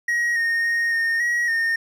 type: tone with pitch steps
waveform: triangle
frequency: 1895 / 1846 / 1858 / 1836 / 1906 / 1831 Hz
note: A#6 / A#6 / A#6 / A#6 / A#6 / A#6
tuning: +28 / -17 / -6 / -27 / +38 / -32 cents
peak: -17 dBFS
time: 0.08-1.76 s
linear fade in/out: 5 ms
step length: 280 ms
effects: none